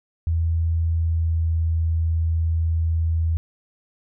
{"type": "tone with pitch glide", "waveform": "sine", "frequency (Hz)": [82.41, 81.79], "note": ["E2", "E2"], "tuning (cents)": [0, -13], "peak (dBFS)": -18, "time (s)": [0.27, 3.37], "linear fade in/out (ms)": 0, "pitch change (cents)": -13, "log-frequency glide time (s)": [0.93, 1.44], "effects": []}